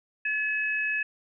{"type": "tone pair together", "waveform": "sine", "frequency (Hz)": [1713.3, 2567], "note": ["A6", "E7"], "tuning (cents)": [-47, -47], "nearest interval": "perfect fifth", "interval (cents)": 700, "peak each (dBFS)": -28, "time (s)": [0.25, 1.03], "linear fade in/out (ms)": 5, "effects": []}